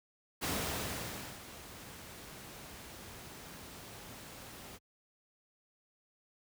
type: noise with ADSR envelope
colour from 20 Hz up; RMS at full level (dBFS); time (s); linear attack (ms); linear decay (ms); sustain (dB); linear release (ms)
pink; -34; 0.41-4.79; 28; 950; -15; 39
effects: high-pass 60 Hz 12 dB/octave